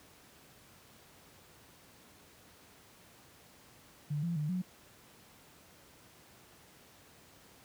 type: tone with pitch steps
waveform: sine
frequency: 147.6 / 170.5 / 150.4 / 182.5 Hz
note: D3 / F3 / D3 / F#3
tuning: +9 / -41 / +42 / -24 cents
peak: -31 dBFS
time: 4.1-4.62 s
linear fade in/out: 10 ms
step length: 130 ms
effects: pink hiss -59 dBFS RMS until 7.64 s + high-pass 80 Hz 12 dB/octave